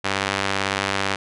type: tone with band-pass filter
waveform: sawtooth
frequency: 98 Hz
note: G2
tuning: in tune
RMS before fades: -24 dBFS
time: 0.04-1.16 s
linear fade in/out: 10 ms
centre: 2300 Hz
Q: 0.63
effects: resampled to 24000 Hz